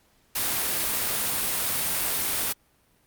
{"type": "noise", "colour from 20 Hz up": "white", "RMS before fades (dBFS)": -26, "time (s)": [0.35, 2.53], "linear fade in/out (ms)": 10, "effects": ["pink hiss -64 dBFS RMS until 3.06 s", "Opus 48 kbps"]}